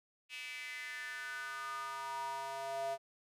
square tone with high-pass filter sweep, 135.9 Hz, C#3, 34 cents flat, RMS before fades -42 dBFS, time 0.29-2.98 s, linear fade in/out 50 ms, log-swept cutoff 2600 to 640 Hz, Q 5.7, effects low-pass 12000 Hz 12 dB/octave

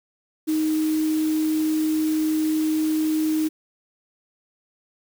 sine tone in noise, 312.1 Hz, D#4, 5 cents sharp, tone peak -19 dBFS, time 0.47-3.49 s, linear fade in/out 20 ms, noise white, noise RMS -37 dBFS, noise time 0.47-3.49 s, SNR +15 dB, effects none

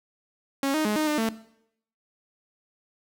sawtooth tone with pitch steps, 274.5 / 310.7 / 210.9 / 308.5 / 300.5 / 224.1 Hz, C#4 / D#4 / G#3 / D#4 / D4 / A3, -17 / -2 / +27 / -15 / +40 / +32 cents, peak -19 dBFS, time 0.63-1.29 s, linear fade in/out 2 ms, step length 110 ms, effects noise-tail reverb RT60 0.7 s tail -17 dB re dry

